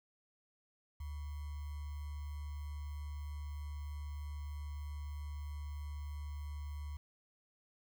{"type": "tone with sample-and-hold", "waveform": "sine", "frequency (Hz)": 73.42, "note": "D2", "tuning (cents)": 0, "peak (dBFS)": -40, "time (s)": [1, 6.97], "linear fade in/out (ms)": 5, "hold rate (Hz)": 1050, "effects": []}